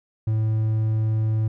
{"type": "tone", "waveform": "triangle", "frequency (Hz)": 109.6, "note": "A2", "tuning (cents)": -6, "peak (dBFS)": -17, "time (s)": [0.27, 1.48], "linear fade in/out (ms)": 5, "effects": []}